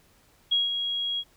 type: tone with ADSR envelope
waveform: sine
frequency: 3300 Hz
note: G#7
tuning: 12 cents flat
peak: -19 dBFS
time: 0.51-1.24 s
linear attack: 14 ms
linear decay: 170 ms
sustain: -7 dB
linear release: 51 ms
effects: pink hiss -61 dBFS RMS until 1.36 s